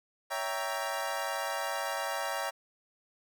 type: chord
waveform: 25% pulse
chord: C# diminished seventh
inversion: none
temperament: equal with one note detuned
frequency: 561.1 / 659.3 / 784 / 932.3 Hz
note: C#5 / E5 / G5 / Bb5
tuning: +21 / 0 / 0 / 0 cents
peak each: -34 dBFS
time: 0.3-2.51 s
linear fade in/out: 20 ms
effects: none